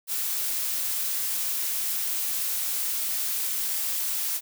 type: noise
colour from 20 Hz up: blue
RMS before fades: -28 dBFS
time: 0.07-4.41 s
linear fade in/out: 50 ms
effects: none